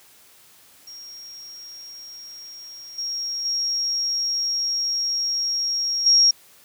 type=tone with level steps; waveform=sine; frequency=5588 Hz; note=F8; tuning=in tune; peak=-37 / -25 / -21 / -12 dBFS; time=0.87-6.31 s; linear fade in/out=5 ms; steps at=2.98 / 3.45 / 6.06 s; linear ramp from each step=5 ms; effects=white hiss -52 dBFS RMS until 6.64 s + high-pass 60 Hz 12 dB/octave